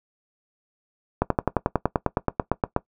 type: slowing click train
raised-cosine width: 1 ms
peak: -5 dBFS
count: 16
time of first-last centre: 1.22-2.764 s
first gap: 83 ms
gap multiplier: 1.03
effects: noise-tail reverb RT60 0.1 s tail -18 dB re dry